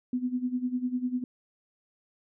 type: tone with tremolo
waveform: sine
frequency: 250 Hz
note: B3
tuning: 21 cents sharp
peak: -24 dBFS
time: 0.13-1.24 s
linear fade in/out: 2 ms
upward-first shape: sine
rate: 10 Hz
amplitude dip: 80%
effects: none